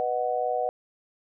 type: chord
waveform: sine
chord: B major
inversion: none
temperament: just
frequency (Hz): 493.9 / 617.4 / 740.8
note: B4 / D#5 / F#5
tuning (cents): 0 / -14 / +2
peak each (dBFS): -29 / -30 / -27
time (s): 0-0.69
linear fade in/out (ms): 0
effects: none